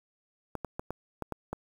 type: clicks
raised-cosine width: 1 ms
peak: -20 dBFS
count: 7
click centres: 0.553 / 0.647 / 0.795 / 0.906 / 1.223 / 1.323 / 1.53 s
effects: 8-bit